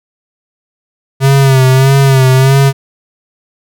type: tone with vibrato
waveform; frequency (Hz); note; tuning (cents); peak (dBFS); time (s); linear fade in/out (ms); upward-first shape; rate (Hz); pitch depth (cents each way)
square; 133.8; C3; +39; -5; 1.2-2.73; 50; sine; 1.6; 52
effects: none